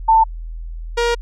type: tone pair in turn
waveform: sine / sawtooth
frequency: 892 / 472.5 Hz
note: A5 / A#4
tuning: +23 / +23 cents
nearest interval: major seventh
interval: 1100 cents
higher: first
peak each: -8 / -11 dBFS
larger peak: first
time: 0.08-0.24 / 0.97-1.15 s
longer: second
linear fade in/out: 10 ms
effects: added 41 Hz sine -26 dBFS peak until 1.21 s + low-pass 6000 Hz 12 dB/octave